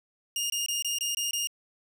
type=tone bursts; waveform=20% pulse; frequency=2832 Hz; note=F7; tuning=23 cents sharp; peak=-23 dBFS; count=7; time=0.36-1.472 s; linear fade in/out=2 ms; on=140 ms; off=22 ms; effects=none